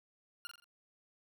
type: tone with echo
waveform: 20% pulse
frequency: 1409 Hz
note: F6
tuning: 15 cents sharp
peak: -37 dBFS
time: 0.45-0.47 s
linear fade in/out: 0 ms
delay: 43 ms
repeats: 4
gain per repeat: -6 dB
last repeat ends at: 0.642 s
effects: none